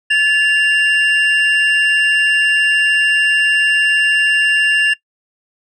triangle tone pair together, 1730.5 / 2783 Hz, A6 / F7, -29 / -7 cents, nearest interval minor sixth, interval 822 cents, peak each -11 dBFS, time 0.1-4.94 s, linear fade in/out 10 ms, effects noise-tail reverb RT60 0.1 s tail -21 dB re dry + resampled to 24000 Hz

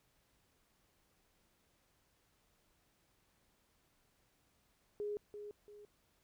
sine tone with echo, 414.9 Hz, G#4, 2 cents flat, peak -37 dBFS, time 5-5.17 s, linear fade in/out 0 ms, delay 340 ms, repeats 2, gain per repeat -8 dB, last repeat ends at 5.85 s, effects pink hiss -75 dBFS RMS until 6.23 s

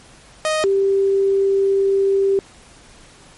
sawtooth / sine tone pair in turn, 622.3 / 392 Hz, D#5 / G4, 0 / 0 cents, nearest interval minor sixth, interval 800 cents, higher first, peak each -13 dBFS, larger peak neither, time 0.45-0.64 / 0.64-2.39 s, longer second, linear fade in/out 0 ms, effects pink hiss -46 dBFS RMS until 3.37 s + MP3 48 kbps

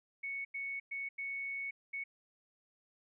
sine tone bursts at uneven times, 2217 Hz, C#7, in tune, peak -37 dBFS, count 5, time 0.23-0.45 / 0.54-0.8 / 0.91-1.09 / 1.18-1.71 / 1.93-2.04 s, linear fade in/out 10 ms, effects none

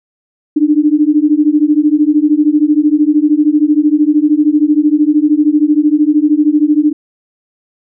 sine beating tone pair, 293.7 / 306.7 Hz, D4 / D#4, 0 / -25 cents, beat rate 13 Hz, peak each -10 dBFS, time 0.56-6.93 s, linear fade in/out 10 ms, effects none

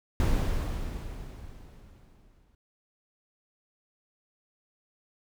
brown noise with exponential decay, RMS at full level -23 dBFS, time 0.2-2.55 s, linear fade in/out 1 ms, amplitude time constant 510 ms, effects none

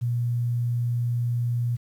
sine tone, 120 Hz, B2, 49 cents flat, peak -22 dBFS, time 0.01-1.77 s, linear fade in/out 20 ms, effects 9-bit

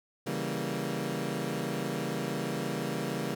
20% pulse chord, C# diminished seventh, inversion none, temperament equal, 138.59 / 164.81 / 196 / 233.1 Hz, C#3 / E3 / G3 / Bb3, 0 / 0 / 0 / 0 cents, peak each -32 dBFS, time 0.26-3.35 s, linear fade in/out 10 ms, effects none

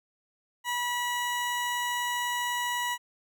20% pulse tone, 972 Hz, B5, 28 cents flat, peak -23 dBFS, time 0.64-2.98 s, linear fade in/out 50 ms, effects none

